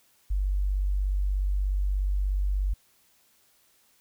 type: tone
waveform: sine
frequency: 48.38 Hz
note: G1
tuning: 22 cents flat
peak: -23 dBFS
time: 0.3-2.74 s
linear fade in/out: 10 ms
effects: white hiss -64 dBFS RMS until 4 s